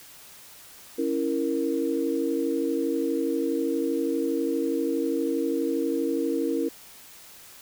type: chord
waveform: sine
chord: A# diminished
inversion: first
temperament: equal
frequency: 277.2 / 329.6 / 466.2 Hz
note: C#4 / E4 / A#4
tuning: 0 / 0 / 0 cents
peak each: -28 / -27 / -28 dBFS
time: 0.98-6.69 s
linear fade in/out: 10 ms
effects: white hiss -48 dBFS RMS until 7.61 s